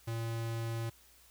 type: tone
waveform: square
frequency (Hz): 114.6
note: A#2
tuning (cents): -29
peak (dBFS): -35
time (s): 0.07-0.9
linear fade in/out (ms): 10
effects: added 60 Hz sine -67 dBFS peak until 1.3 s + white hiss -62 dBFS RMS until 1.3 s